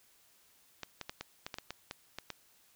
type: clicks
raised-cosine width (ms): 0.2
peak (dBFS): -22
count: 11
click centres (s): 0.833 / 1.013 / 1.095 / 1.21 / 1.465 / 1.542 / 1.585 / 1.706 / 1.911 / 2.186 / 2.303
effects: white hiss -66 dBFS RMS until 2.75 s